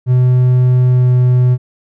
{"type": "tone with pitch glide", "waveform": "triangle", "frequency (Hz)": [126, 125.2], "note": ["B2", "B2"], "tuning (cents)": [35, 24], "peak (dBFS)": -5, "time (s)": [0.06, 1.58], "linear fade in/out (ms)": 50, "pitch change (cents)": -11, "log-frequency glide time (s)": [0.88, 1.12], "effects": []}